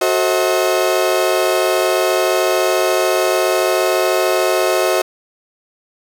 35% pulse chord, F# diminished seventh, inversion none, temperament just, 370 / 444 / 532.8 / 639.4 Hz, F#4 / A4 / C5 / Eb5, 0 / +16 / +31 / +47 cents, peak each -16 / -22 / -18 / -16 dBFS, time 0.01-5.02 s, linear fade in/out 5 ms, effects none

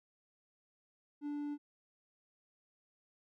triangle tone, 291.9 Hz, D4, 10 cents flat, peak -35 dBFS, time 1.21-1.58 s, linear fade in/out 50 ms, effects none

